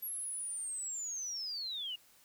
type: linear sweep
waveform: sine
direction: down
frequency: 11540 to 2800 Hz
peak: -37 dBFS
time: 0.02-1.96 s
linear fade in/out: 10 ms
effects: white hiss -64 dBFS RMS until 2.24 s